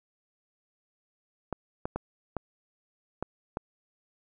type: clicks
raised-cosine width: 1 ms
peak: -17 dBFS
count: 6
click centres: 1.527 / 1.855 / 1.96 / 2.367 / 3.226 / 3.571 s
effects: none